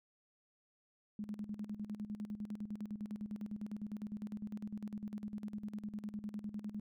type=tone with tremolo; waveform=sine; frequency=209.6 Hz; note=G#3; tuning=16 cents sharp; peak=-38 dBFS; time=1.19-6.8 s; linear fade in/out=2 ms; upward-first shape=square; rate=9.9 Hz; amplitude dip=75%; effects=none